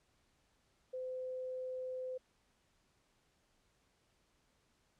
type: tone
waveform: sine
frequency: 512 Hz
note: C5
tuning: 38 cents flat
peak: -39 dBFS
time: 0.93-2.18 s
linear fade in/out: 10 ms
effects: pink hiss -75 dBFS RMS until 4.99 s + low-pass 9000 Hz 12 dB/octave